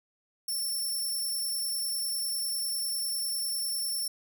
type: tone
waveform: 15% pulse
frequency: 5410 Hz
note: E8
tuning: 44 cents sharp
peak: -24 dBFS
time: 0.48-4.08 s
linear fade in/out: 5 ms
effects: none